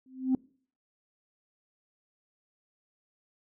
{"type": "tone with exponential growth", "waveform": "sine", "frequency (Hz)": 260, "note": "C4", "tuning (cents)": -11, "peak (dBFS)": -18, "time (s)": [0.06, 0.35], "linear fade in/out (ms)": 2, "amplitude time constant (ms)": 63, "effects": ["noise-tail reverb RT60 0.5 s tail -25 dB re dry", "tanh soft clip ceiling -19 dBFS"]}